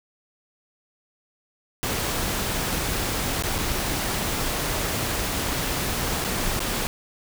pink noise with dropouts, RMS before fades -26 dBFS, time 1.83-6.87 s, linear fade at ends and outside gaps 0 ms, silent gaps 3.424-3.436 / 3.581-3.586 / 6.242-6.247 / 6.593-6.603 s, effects none

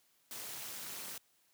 white noise with amplitude modulation, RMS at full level -41 dBFS, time 0.31-1.18 s, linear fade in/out 2 ms, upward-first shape sine, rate 214 Hz, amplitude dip 80%, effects white hiss -72 dBFS RMS until 1.53 s + high-pass 100 Hz 12 dB/octave

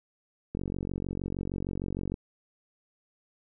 click train, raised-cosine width 3 ms, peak -20 dBFS, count 75, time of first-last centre 0.55-2.141 s, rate 46.5 Hz, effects none

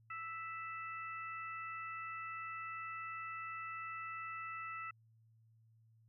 harmonic tone, 659.3 Hz, E5, in tune, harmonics 2 / 3 / 4, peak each -44 / -49 / -50 dBFS, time 0.1-4.91 s, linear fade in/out 5 ms, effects added 112 Hz sine -65 dBFS peak until 6.08 s

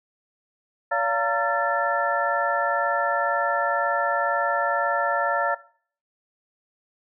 sine tone cluster, 571 / 693 / 918 / 1357 / 1758 Hz, D5 / F5 / A#5 / E6 / A6, -49 / -14 / -27 / +50 / -2 cents, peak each -27 dBFS, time 0.91-5.55 s, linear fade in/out 10 ms, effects noise-tail reverb RT60 0.5 s tail -19 dB re dry

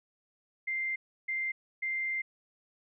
sine tone bursts at uneven times, 2093 Hz, C7, in tune, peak -30 dBFS, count 3, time 0.67-0.96 / 1.28-1.52 / 1.82-2.22 s, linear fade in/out 10 ms, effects none

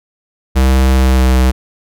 square tone with pitch glide, 65.41 to 64.1 Hz, C2 to C2, 0 to -35 cents, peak -8 dBFS, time 0.55-1.52 s, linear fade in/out 20 ms, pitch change -35 cents, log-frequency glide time 0.92-1.37 s, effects none

